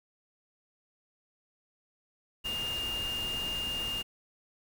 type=tone in noise; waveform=sine; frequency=2819 Hz; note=F7; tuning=16 cents sharp; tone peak=-32 dBFS; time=2.44-4.03 s; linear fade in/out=20 ms; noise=pink; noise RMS=-41 dBFS; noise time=2.44-4.03 s; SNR=+6 dB; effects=none